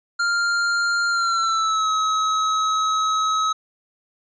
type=tone with pitch glide; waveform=square; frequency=1396.9 to 1281 Hz; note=F6 to E6; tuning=0 to -50 cents; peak=-19 dBFS; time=0.19-3.53 s; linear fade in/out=10 ms; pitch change=-150 cents; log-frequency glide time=1.09-1.89 s; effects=resampled to 16000 Hz